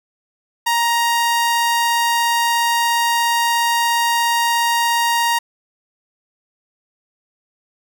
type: tone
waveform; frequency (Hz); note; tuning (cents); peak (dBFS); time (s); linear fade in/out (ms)
sawtooth; 937; A#5; +9; -11; 0.66-5.39; 10
effects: none